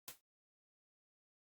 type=noise with exponential decay; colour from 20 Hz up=white; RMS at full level=-44 dBFS; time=0.08-0.21 s; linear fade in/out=0 ms; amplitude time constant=27 ms; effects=Opus 48 kbps